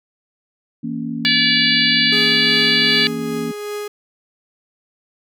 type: chord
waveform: sine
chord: A# diminished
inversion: second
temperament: equal with one note detuned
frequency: 164.81 / 233.1 / 278.8 Hz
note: E3 / A#3 / C#4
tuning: 0 / 0 / +10 cents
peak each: -29 / -24 / -27 dBFS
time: 0.83-3.52 s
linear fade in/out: 10 ms
type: harmonic tone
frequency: 576 Hz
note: D5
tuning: 34 cents flat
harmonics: 3 / 4 / 5 / 6 / 7 / 8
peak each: -20 / -20 / -20 / -20 / -20 / -20 dBFS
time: 1.25-3.07 s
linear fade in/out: 0 ms
type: tone with tremolo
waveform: 45% pulse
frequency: 415.3 Hz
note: G#4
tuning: in tune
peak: -23 dBFS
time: 2.12-3.88 s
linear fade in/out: 5 ms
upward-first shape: triangle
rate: 2.6 Hz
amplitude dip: 40%
effects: none

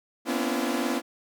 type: tone cluster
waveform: sawtooth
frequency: 239.9 / 257.9 / 284 / 339.1 Hz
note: A#3 / C4 / C#4 / E4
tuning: +50 / -25 / +42 / +49 cents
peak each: -27 dBFS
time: 0.25-1.02 s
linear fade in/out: 50 ms
effects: none

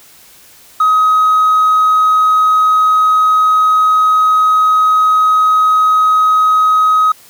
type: tone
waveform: triangle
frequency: 1264 Hz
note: D#6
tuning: 27 cents sharp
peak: -4 dBFS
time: 0.8-7.12 s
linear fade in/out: 5 ms
effects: tanh soft clip ceiling -3 dBFS + white hiss -42 dBFS RMS until 7.29 s

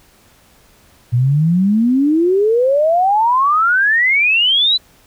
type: exponential sweep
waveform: sine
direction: up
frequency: 116.54 to 4060 Hz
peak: -10 dBFS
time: 1.12-4.78 s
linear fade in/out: 20 ms
effects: pink hiss -50 dBFS RMS until 5.06 s

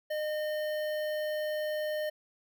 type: tone with notch filter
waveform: square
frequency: 610 Hz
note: D#5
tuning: 34 cents flat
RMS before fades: -33 dBFS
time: 0.1-2.1 s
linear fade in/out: 10 ms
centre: 7400 Hz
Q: 0.63
effects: none

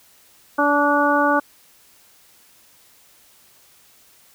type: harmonic tone with a mistuned harmonic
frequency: 289.1 Hz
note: D4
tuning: 27 cents flat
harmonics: 1 / 2 / 3 / 4 / 5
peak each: -21 / -21 / -21 / -21 / -21 dBFS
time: 0.58-1.4 s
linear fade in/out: 10 ms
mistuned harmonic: 5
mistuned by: +21 cents
effects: white hiss -53 dBFS RMS until 4.34 s

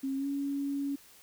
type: tone with pitch glide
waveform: sine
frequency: 270 to 280.3 Hz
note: C#4 to C#4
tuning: -45 to +19 cents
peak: -30 dBFS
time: 0.03-0.96 s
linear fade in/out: 10 ms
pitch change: +64 cents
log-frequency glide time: 0.16-0.27 s
effects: white hiss -57 dBFS RMS until 1.22 s

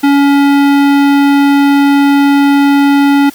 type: tone with hard clipping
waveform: sine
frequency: 281.9 Hz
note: C#4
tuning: 29 cents sharp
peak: -7 dBFS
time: 0.03-3.3 s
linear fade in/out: 10 ms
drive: 18 dB
effects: white hiss -35 dBFS RMS until 3.34 s

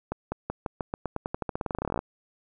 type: accelerating click train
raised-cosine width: 1 ms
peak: -15 dBFS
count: 27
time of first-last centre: 0.12-1.991 s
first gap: 200 ms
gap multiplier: 0.9
effects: none

